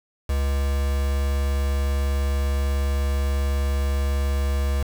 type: tone with quantisation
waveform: triangle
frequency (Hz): 69.3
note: C#2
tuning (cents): 0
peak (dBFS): -18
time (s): 0.29-4.83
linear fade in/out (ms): 5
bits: 5
effects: none